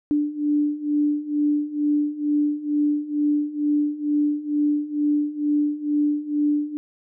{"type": "beating tone pair", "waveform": "sine", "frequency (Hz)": [293.7, 295.9], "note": ["D4", "D4"], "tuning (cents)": [0, 13], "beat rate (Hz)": 2.2, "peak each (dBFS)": [-24, -21], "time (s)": [0.11, 6.77], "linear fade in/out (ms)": 0, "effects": []}